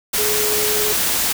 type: tone in noise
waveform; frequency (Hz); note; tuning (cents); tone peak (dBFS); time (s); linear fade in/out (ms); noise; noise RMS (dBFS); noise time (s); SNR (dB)
sine; 423.8; G#4; +35; -22; 0.18-0.93; 10; white; -19; 0.13-1.33; -6
effects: none